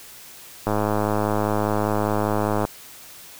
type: click train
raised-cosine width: 1 ms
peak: -8 dBFS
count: 209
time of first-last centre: 0.67-2.651 s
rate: 105 Hz
effects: white hiss -43 dBFS RMS until 3.39 s